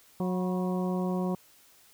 harmonic tone with a mistuned harmonic, 182.6 Hz, F#3, 23 cents flat, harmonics 1 / 2 / 3 / 4 / 5 / 6, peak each -28 / -34 / -38 / -40 / -42 / -44 dBFS, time 0.2-1.35 s, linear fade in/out 2 ms, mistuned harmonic 5, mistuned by +85 cents, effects white hiss -59 dBFS RMS until 1.93 s

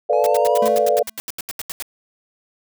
sine chord, B half-diminished seventh, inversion third, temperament equal, 440 / 493.9 / 587.3 / 698.5 Hz, A4 / B4 / D5 / F5, 0 / 0 / 0 / 0 cents, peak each -21 / -20 / -18 / -20 dBFS, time 0.09-1.03 s, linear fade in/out 10 ms
triangle linear sweep, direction up, 830.6 to 1010 Hz, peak -23 dBFS, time 0.13-0.68 s, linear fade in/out 0 ms
white noise bursts, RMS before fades -28 dBFS, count 16, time 0.24-1.824 s, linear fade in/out 0 ms, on 24 ms, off 80 ms
square tone with exponential decay, 220 Hz, A3, in tune, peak -24 dBFS, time 0.62-1.18 s, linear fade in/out 5 ms, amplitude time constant 120 ms
effects none

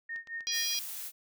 sine tone with tremolo, 1840 Hz, A#6, 23 cents flat, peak -34 dBFS, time 0.09-0.74 s, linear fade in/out 5 ms, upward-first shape sine, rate 4.6 Hz, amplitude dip 95%
clicks, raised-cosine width 0.2 ms, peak -35 dBFS, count 5, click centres 0.161 / 0.273 / 0.407 / 0.548 / 0.748 s
harmonic tone, 814 Hz, G#5, 35 cents flat, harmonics 3 / 4 / 5 / 6 / 7, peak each -41 / -36 / -39 / -35 / -34 dBFS, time 0.47-0.79 s, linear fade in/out 0 ms
blue noise, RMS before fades -40 dBFS, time 0.51-1.12 s, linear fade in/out 50 ms
effects none

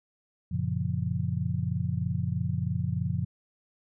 sine chord, Gb major seventh, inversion none, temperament just, 92.5 / 115.62 / 138.75 / 173.43 Hz, Gb2 / Bb2 / Db3 / F3, 0 / -14 / +2 / -12 cents, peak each -32 dBFS, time 0.51-3.25 s, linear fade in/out 10 ms, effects none

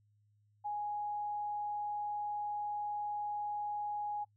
sine tone, 830.6 Hz, G#5, in tune, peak -35 dBFS, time 0.64-4.25 s, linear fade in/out 20 ms, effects noise-tail reverb RT60 0.1 s tail -25 dB re dry + added 104 Hz sine -68 dBFS peak until 4.36 s

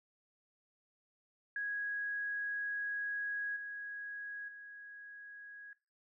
sine tone with level steps, 1657 Hz, G#6, 4 cents flat, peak -35 / -41 / -48 dBFS, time 1.56-5.73 s, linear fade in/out 2 ms, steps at 3.56 / 4.48 s, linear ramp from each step 5 ms, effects noise-tail reverb RT60 0.3 s tail -18 dB re dry

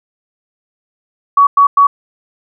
sine tone bursts, 1128 Hz, C#6, 30 cents sharp, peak -4 dBFS, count 3, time 1.37-1.87 s, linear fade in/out 5 ms, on 100 ms, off 100 ms, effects none

